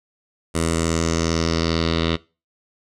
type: tone with low-pass filter sweep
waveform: 10% pulse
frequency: 82.41 Hz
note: E2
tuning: in tune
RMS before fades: -21 dBFS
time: 0.54-2.17 s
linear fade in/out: 20 ms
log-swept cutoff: 9200 to 3600 Hz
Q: 3.4
effects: noise-tail reverb RT60 0.3 s tail -21 dB re dry